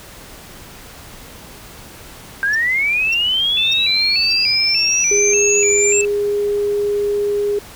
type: linear sweep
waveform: sine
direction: up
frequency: 1568 to 7460 Hz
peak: -14 dBFS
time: 2.43-6.01 s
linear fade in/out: 0 ms
type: tone bursts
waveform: triangle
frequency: 5580 Hz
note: F8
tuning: 2 cents flat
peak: -22 dBFS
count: 4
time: 2.53-4.328 s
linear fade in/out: 5 ms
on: 22 ms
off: 570 ms
type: tone with vibrato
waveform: sine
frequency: 2489 Hz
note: D#7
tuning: in tune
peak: -19 dBFS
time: 3.57-6.05 s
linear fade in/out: 2 ms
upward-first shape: square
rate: 1.7 Hz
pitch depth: 100 cents each way
type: tone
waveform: sine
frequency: 410 Hz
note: G#4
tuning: 22 cents flat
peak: -15 dBFS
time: 5.11-7.59 s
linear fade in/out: 5 ms
effects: pink hiss -38 dBFS RMS until 7.75 s